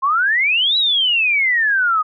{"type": "exponential two-way sweep", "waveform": "sine", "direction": "up then down", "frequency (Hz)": [1043, 3959, 1225], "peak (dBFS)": -13, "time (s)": [0.02, 2.03], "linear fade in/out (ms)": 20, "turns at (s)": 0.77, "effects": []}